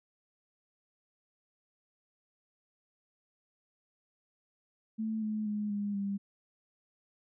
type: tone with pitch steps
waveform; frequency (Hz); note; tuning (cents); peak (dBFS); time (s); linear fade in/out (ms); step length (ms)
sine; 220 / 214.6 / 209.3 / 204.2 / 199.19; A3 / A3 / G#3 / G#3 / G3; 0 / -43 / +14 / -29 / +28; -31; 4.98-6.18; 20; 240
effects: none